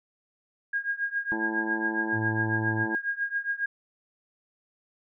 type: tone with tremolo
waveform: sine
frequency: 1629 Hz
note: G#6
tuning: 34 cents flat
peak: -23 dBFS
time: 0.73-3.66 s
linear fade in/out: 5 ms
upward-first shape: triangle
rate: 7.3 Hz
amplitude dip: 95%
type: harmonic tone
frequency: 110 Hz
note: A2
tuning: in tune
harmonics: 2 / 3 / 4 / 5 / 6 / 7 / 8 / 9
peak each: -36 / -31 / -43 / -45 / -47 / -43 / -37 / -46 dBFS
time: 1.32-2.95 s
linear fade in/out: 0 ms
type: tone with vibrato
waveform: sine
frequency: 110 Hz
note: A2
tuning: in tune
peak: -29 dBFS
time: 2.12-2.87 s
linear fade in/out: 50 ms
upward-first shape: square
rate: 4.4 Hz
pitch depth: 8 cents each way
effects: none